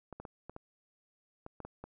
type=clicks; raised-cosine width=1 ms; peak=-30 dBFS; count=9; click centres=0.127 / 0.2 / 0.252 / 0.496 / 0.564 / 1.464 / 1.603 / 1.65 / 1.84 s; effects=none